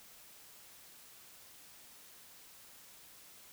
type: silence
effects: white hiss -57 dBFS RMS until 3.52 s